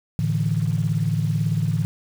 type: chord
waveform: sine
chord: A suspended fourth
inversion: none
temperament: equal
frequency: 110 / 146.83 / 164.81 Hz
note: A2 / D3 / E3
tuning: 0 / 0 / 0 cents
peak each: -23 dBFS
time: 0.19-1.85 s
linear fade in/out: 0 ms
effects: tanh soft clip ceiling -10 dBFS + 7-bit